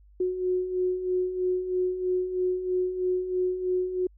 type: beating tone pair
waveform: sine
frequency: 363.6 / 366.7 Hz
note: F#4 / F#4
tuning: -30 / -15 cents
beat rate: 3.1 Hz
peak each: -32 / -25 dBFS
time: 0.2-4.07 s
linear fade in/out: 5 ms
effects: added 50 Hz sine -52 dBFS peak until 4.17 s